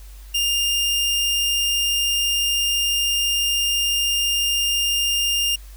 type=tone; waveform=sawtooth; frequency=2806 Hz; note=F7; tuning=8 cents sharp; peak=-15 dBFS; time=0.34-5.56 s; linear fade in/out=10 ms; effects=added 49 Hz sine -37 dBFS peak until 5.76 s + white hiss -50 dBFS RMS until 5.76 s